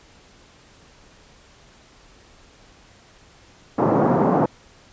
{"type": "band-pass noise", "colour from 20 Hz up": "pink", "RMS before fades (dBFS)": -18, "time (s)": [3.78, 4.46], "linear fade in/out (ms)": 5, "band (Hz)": [150, 1000], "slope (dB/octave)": 24, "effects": ["pink hiss -51 dBFS RMS until 4.92 s", "resampled to 16000 Hz"]}